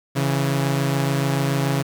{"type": "tone pair together", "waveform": "sawtooth", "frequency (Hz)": [137.83, 164.81], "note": ["C#3", "E3"], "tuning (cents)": [-10, 0], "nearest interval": "minor third", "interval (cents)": 310, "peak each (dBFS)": [-16, -21], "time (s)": [0.15, 1.83], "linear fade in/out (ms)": 20, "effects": ["8-bit"]}